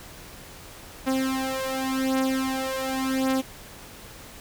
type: beating tone pair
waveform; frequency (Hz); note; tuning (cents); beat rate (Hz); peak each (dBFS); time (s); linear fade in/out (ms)
sawtooth; 263.4 / 264.29; C4 / C4; +12 / +18; 0.89; -23; 1.06-3.42; 20
effects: pink hiss -44 dBFS RMS until 4.4 s